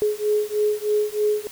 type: beating tone pair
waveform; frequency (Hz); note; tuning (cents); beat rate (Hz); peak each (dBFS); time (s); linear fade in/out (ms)
sine; 419.7 / 422.9; G#4 / G#4; +18 / +31; 3.2; -22; 0.02-1.47; 0
effects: white hiss -41 dBFS RMS until 1.51 s